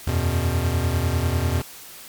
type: chord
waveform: square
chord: E suspended second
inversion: none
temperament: equal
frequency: 82.41 / 92.5 / 123.47 Hz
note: E2 / F#2 / B2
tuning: 0 / 0 / 0 cents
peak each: -23 / -26 / -26 dBFS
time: 0.07-1.62 s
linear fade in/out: 5 ms
effects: white hiss -41 dBFS RMS until 2.08 s + MP3 96 kbps